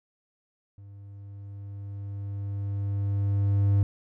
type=tone with level ramp; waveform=triangle; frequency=100 Hz; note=G2; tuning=35 cents sharp; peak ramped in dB=-42 to -16 dBFS; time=0.78-3.83 s; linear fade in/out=0 ms; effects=none